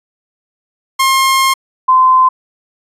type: tone pair in turn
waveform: sawtooth / sine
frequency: 1067 / 1031.8 Hz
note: C6 / C6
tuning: +34 / -24 cents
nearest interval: minor second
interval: 58 cents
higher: first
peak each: -5 dBFS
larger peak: neither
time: 0.99-1.54 / 1.88-2.29 s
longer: first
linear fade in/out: 10 ms
effects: resampled to 32000 Hz